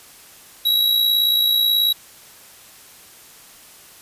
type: tone with amplitude modulation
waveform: square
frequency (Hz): 3873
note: B7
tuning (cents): -35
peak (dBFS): -13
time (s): 0.65-1.93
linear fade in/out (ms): 10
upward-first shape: sine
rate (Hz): 58.4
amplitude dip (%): 50
effects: white hiss -45 dBFS RMS until 4.01 s + resampled to 32000 Hz